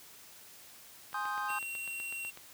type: click train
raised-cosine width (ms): 0.3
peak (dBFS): -31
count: 11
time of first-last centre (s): 1.13-2.374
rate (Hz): 8.04
type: chord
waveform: triangle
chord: Ab major seventh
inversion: none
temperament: equal with one note detuned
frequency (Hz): 830.6 / 1052 / 1244.5 / 1568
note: Ab5 / C6 / Eb6 / G6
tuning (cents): 0 / +9 / 0 / 0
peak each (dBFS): -37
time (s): 1.14-1.59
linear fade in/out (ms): 5
type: tone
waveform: square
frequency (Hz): 2741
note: F7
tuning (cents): -33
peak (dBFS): -38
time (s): 1.48-2.31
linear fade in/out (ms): 20
effects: white hiss -54 dBFS RMS until 2.53 s + high-pass 60 Hz 12 dB/octave